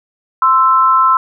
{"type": "tone pair together", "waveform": "sine", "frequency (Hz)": [1041, 1323], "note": ["C6", "E6"], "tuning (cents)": [-9, 6], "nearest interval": "major third", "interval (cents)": 415, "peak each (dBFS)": -10, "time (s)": [0.42, 1.17], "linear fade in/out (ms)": 2, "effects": []}